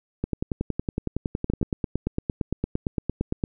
two click trains, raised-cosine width 3 ms, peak -12 / -11 dBFS, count 16 / 18, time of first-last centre 0.24-1.629 / 1.5-3.438 s, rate 10.8 / 8.77 Hz, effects none

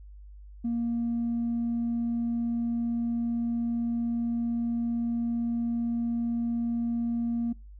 triangle tone with tanh clipping, 234.4 Hz, A#3, 10 cents sharp, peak -26 dBFS, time 0.64-7.53 s, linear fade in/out 10 ms, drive 5 dB, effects noise-tail reverb RT60 0.3 s tail -25 dB re dry + added 50 Hz sine -44 dBFS peak until 7.79 s

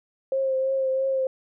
sine tone with vibrato, 531 Hz, C5, 25 cents sharp, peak -21 dBFS, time 0.32-1.27 s, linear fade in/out 2 ms, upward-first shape triangle, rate 3 Hz, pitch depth 26 cents each way, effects none

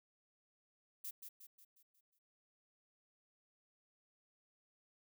violet noise with echo, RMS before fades -45 dBFS, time 1.04-1.11 s, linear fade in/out 10 ms, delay 180 ms, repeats 6, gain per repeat -6 dB, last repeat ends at 2.19 s, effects none

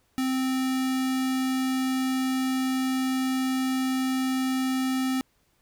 square tone with notch filter, 260.8 Hz, C4, 5 cents flat, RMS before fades -26 dBFS, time 0.18-5.21 s, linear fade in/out 0 ms, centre 640 Hz, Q 1.8, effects pink hiss -68 dBFS RMS until 5.61 s

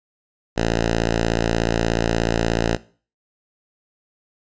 5% pulse tone, 56.7 Hz, A#1, 47 cents flat, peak -7 dBFS, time 0.56-2.77 s, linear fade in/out 20 ms, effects noise-tail reverb RT60 0.4 s tail -19 dB re dry + resampled to 16000 Hz

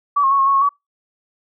sine tone with pitch steps, 1146 / 1078 / 1109 / 1081 / 1106 / 1091 / 1137 Hz, D6 / C#6 / C#6 / C#6 / C#6 / C#6 / C#6, -43 / -49 / 0 / -44 / -4 / -28 / +44 cents, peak -12 dBFS, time 0.16-0.692 s, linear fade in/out 10 ms, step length 76 ms, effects noise-tail reverb RT60 0.2 s tail -26 dB re dry

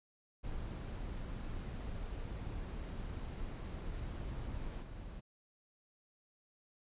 brown noise with level steps, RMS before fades -42 / -47 dBFS, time 0.43-5.21 s, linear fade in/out 20 ms, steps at 4.81 s, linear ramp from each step 20 ms, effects resampled to 8000 Hz

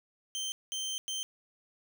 25% pulse tone bursts at uneven times, 3120 Hz, G7, 9 cents flat, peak -30 dBFS, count 3, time 0.35-0.52 / 0.72-0.98 / 1.08-1.23 s, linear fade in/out 0 ms, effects none

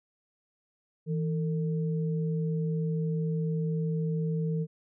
sine tone pair together, 161.5 / 451 Hz, E3 / A4, -35 / +43 cents, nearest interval octave + tritone, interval 1778 cents, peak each -27 / -36 dBFS, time 1.06-4.67 s, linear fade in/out 50 ms, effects none

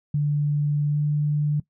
sine tone with pitch glide, 146.83 to 148.28 Hz, D3 to D3, 0 to +17 cents, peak -19 dBFS, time 0.14-1.6 s, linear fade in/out 5 ms, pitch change +17 cents, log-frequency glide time 0.9-0.98 s, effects noise-tail reverb RT60 0.1 s tail -19 dB re dry

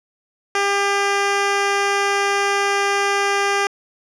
10% pulse tone, 400.2 Hz, G4, 36 cents sharp, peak -8 dBFS, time 0.55-3.67 s, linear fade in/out 2 ms, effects low-pass 7000 Hz 12 dB/octave

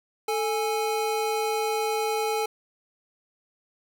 square tone pair together, 440 / 829.9 Hz, A4 / G#5, 0 / -1 cents, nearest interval major seventh, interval 1099 cents, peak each -27 / -29 dBFS, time 0.28-2.46 s, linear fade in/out 5 ms, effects none

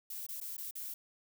violet noise with dropouts, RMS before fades -42 dBFS, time 0.1-0.94 s, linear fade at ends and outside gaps 5 ms, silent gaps 0.266-0.287 / 0.403-0.412 / 0.568-0.579 / 0.711-0.753 s, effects none

